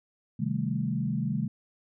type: chord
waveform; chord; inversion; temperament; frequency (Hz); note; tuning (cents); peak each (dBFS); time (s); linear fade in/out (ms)
sine; A half-diminished seventh; first; equal; 130.81 / 155.56 / 196 / 220; C3 / Eb3 / G3 / A3; 0 / 0 / 0 / 0; -32; 0.39-1.48; 10
effects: none